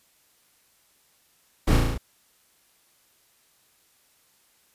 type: noise with echo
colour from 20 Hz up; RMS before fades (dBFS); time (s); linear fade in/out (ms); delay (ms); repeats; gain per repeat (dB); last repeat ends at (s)
brown; -19; 1.67-1.77; 10; 35; 6; -2; 1.98
effects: white hiss -63 dBFS RMS until 4.74 s + resampled to 32000 Hz